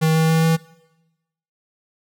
square tone with pitch steps, 159.2 / 160.4 / 161.61 / 162.83 Hz, D#3 / E3 / E3 / E3, +40 / -47 / -34 / -21 cents, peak -15 dBFS, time 0.01-0.57 s, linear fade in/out 20 ms, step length 140 ms, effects noise-tail reverb RT60 1.0 s tail -21 dB re dry

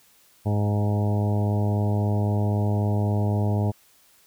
harmonic tone with a mistuned harmonic, 103.8 Hz, G#2, in tune, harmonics 1 / 2 / 3 / 4 / 5 / 6 / 7 / 8 / 9, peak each -21 / -28 / -34 / -34 / -38 / -35 / -38 / -38 / -43 dBFS, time 0.45-3.72 s, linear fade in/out 20 ms, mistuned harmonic 7, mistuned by -16 cents, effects white hiss -58 dBFS RMS until 4.26 s

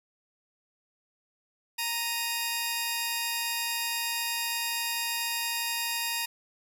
10% pulse tone pair together, 932.3 / 2489 Hz, A#5 / D#7, 0 / 0 cents, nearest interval octave + perfect fourth, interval 1700 cents, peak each -23 dBFS, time 1.78-6.26 s, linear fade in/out 10 ms, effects none

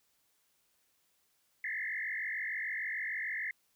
sine tone with frequency modulation, 1925 Hz, B6, 45 cents flat, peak -34 dBFS, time 1.64-3.51 s, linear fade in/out 2 ms, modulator 46.7 Hz, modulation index 4.4, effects white hiss -74 dBFS RMS until 3.75 s

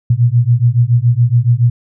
sine beating tone pair, 116.54 / 123.64 Hz, A#2 / B2, 0 / +2 cents, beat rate 7.1 Hz, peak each -11 dBFS, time 0.1-1.7 s, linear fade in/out 5 ms, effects none

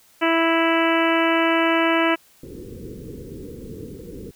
harmonic tone, 329.6 Hz, E4, in tune, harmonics 1 / 2 / 3 / 4 / 5 / 6 / 7 / 8 / 9, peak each -20 / -23 / -25 / -26 / -27 / -28 / -28 / -29 / -30 dBFS, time 0.21-2.16 s, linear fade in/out 20 ms
white low-pass noise, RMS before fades -36 dBFS, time 2.43-4.31 s, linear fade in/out 5 ms, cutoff 490 Hz, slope 96 dB/octave
effects white hiss -55 dBFS RMS until 4.35 s

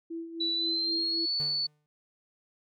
sine tone with tremolo, 331.4 Hz, E4, 9 cents sharp, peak -33 dBFS, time 0.1-1.26 s, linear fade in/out 10 ms, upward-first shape sine, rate 3.8 Hz, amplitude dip 60%
sine tone with pitch glide, 3951 to 4461 Hz, B7 to C#8, 0 to +10 cents, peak -27 dBFS, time 0.4-1.67 s, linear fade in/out 10 ms, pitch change +210 cents, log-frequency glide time 0.54-1.32 s
45% pulse tone with exponential decay, 149.5 Hz, D3, 31 cents sharp, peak -37 dBFS, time 1.4-1.86 s, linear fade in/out 0 ms, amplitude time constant 100 ms
effects none

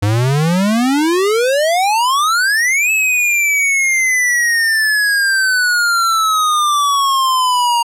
square exponential two-way sweep, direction up then down, 98.9 to 2611 to 935 Hz, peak -12 dBFS, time 0.02-7.83 s, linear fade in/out 10 ms, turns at 2.91 s, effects low-pass 12000 Hz 12 dB/octave

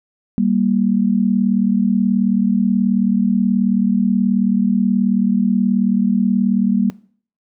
sine tone pair together, 196 / 234.6 Hz, G3 / A#3, 0 / +11 cents, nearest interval minor third, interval 311 cents, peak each -16 dBFS, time 0.38-6.9 s, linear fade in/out 0 ms, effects noise-tail reverb RT60 0.5 s tail -20 dB re dry

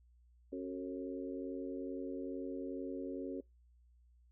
harmonic tone with a mistuned harmonic, 91 Hz, F#2, 28 cents flat, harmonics 3 / 4 / 5 / 6, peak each -42 / -44 / -46 / -48 dBFS, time 0.52-3.41 s, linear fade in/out 10 ms, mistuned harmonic 4, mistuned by +41 cents, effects noise-tail reverb RT60 0.2 s tail -25 dB re dry + added 60 Hz sine -63 dBFS peak until 4.31 s

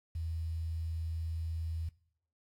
sine tone with quantisation, 81.6 Hz, E2, 17 cents flat, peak -34 dBFS, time 0.15-1.89 s, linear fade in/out 5 ms, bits 10, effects noise-tail reverb RT60 0.7 s tail -22 dB re dry + AAC 64 kbps

